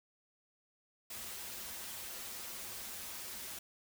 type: noise with comb filter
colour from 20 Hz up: white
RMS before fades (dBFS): -45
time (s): 1.1-3.59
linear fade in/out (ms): 5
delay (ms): 6.8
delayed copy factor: -0.8
effects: none